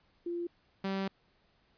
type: tone pair in turn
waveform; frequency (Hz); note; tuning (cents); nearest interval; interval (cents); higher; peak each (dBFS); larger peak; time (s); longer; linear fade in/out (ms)
sine / sawtooth; 345.2 / 193.74; F4 / G3; -20 / -20; minor seventh; 1000; first; -33 / -28; second; 0.26-0.47 / 0.84-1.08; second; 5
effects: pink hiss -70 dBFS RMS until 1.77 s + resampled to 11025 Hz